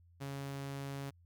sawtooth tone, 138.59 Hz, C#3, in tune, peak -36 dBFS, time 0.2-1.11 s, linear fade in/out 20 ms, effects added 86 Hz sine -61 dBFS peak until 1.25 s

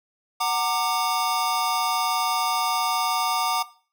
square tone cluster, 741 / 922 / 1187 / 5030 Hz, F#5 / A#5 / D6 / D#8, +2 / -19 / +18 / +18 cents, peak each -28 / -28 / -26 / -33 dBFS, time 0.4-3.63 s, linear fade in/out 10 ms, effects noise-tail reverb RT60 0.4 s tail -17 dB re dry

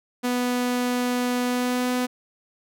sawtooth tone with pitch glide, 246.9 to 249.6 Hz, B3 to B3, 0 to +19 cents, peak -18 dBFS, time 0.23-2.07 s, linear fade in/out 20 ms, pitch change +19 cents, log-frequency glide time 1.45-1.9 s, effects none

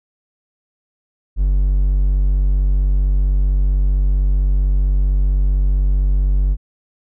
triangle tone, 47.8 Hz, G1, 43 cents flat, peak -10 dBFS, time 1.36-6.57 s, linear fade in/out 50 ms, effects none

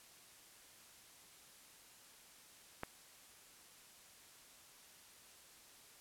click, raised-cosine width 0.5 ms, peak -25 dBFS, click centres 2.834 s, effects white hiss -61 dBFS RMS until 6 s + low-pass 12000 Hz 12 dB/octave

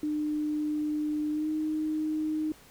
sine tone with pitch glide, 301.6 to 309.5 Hz, D4 to D#4, +46 to -9 cents, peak -27 dBFS, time 0.03-2.52 s, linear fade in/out 2 ms, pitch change +45 cents, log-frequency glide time 1.31-1.48 s, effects pink hiss -55 dBFS RMS until 2.7 s

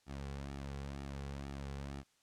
sawtooth tone with flanger, 69.3 Hz, C#2, in tune, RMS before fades -44 dBFS, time 0.06-2.04 s, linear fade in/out 50 ms, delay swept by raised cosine 1.9 to 3.3 ms, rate 2.1 Hz, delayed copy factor -0.55, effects white hiss -73 dBFS RMS until 2.22 s + low-pass 8000 Hz 12 dB/octave

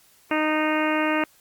harmonic tone, 308.6 Hz, D#4, 14 cents flat, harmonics 1 / 2 / 3 / 4 / 5 / 6 / 7 / 8 / 9, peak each -24 / -27 / -29 / -30 / -31 / -32 / -32 / -33 / -34 dBFS, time 0.31-1.24 s, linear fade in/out 2 ms, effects white hiss -57 dBFS RMS until 1.4 s + Opus 48 kbps

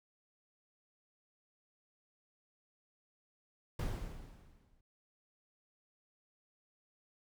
brown noise with exponential decay, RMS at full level -33 dBFS, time 3.79-4.81 s, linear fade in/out 5 ms, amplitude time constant 220 ms, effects none

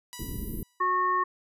5% pulse tone with exponential decay, 979 Hz, B5, 15 cents flat, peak -26 dBFS, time 0.13-0.96 s, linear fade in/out 0 ms, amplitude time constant 180 ms
pink band-stop noise, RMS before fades -34 dBFS, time 0.19-0.63 s, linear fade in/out 2 ms, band 400 to 11000 Hz, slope 48 dB/octave
harmonic tone, 365.7 Hz, F#4, 20 cents flat, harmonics 1 / 3 / 5, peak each -34 / -23 / -33 dBFS, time 0.8-1.24 s, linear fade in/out 10 ms
effects resampled to 32000 Hz

